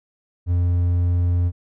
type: tone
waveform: triangle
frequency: 87.8 Hz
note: F2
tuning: 10 cents sharp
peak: -14 dBFS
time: 0.46-1.52 s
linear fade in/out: 50 ms
effects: none